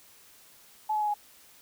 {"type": "tone with pitch steps", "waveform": "sine", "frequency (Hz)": [860, 850.1, 840.4, 830.7], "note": ["A5", "G#5", "G#5", "G#5"], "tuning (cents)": [-40, 40, 20, 0], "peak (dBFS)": -25, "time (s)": [0.89, 1.142], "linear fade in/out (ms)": 10, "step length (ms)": 63, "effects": ["white hiss -56 dBFS RMS until 1.61 s"]}